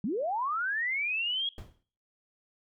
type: linear sweep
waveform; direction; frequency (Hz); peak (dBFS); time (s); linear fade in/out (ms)
sine; up; 174.61 to 3330; -28; 0.04-1.49; 2
type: noise with exponential decay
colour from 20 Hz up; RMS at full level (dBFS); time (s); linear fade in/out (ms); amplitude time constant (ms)
brown; -39; 1.58-1.83; 1; 54
effects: noise-tail reverb RT60 0.5 s tail -22 dB re dry